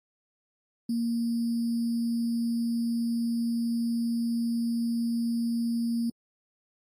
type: tone with sample-and-hold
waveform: sine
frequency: 233.1 Hz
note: A#3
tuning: in tune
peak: -25 dBFS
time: 0.89-6.1 s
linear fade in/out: 5 ms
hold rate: 4900 Hz
effects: AAC 48 kbps